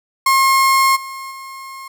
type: tone with level steps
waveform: 35% pulse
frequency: 1074 Hz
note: C6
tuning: 45 cents sharp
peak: -9 / -26 / -29 dBFS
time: 0.26-1.88 s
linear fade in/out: 5 ms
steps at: 0.95 / 1.3 s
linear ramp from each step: 20 ms
effects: none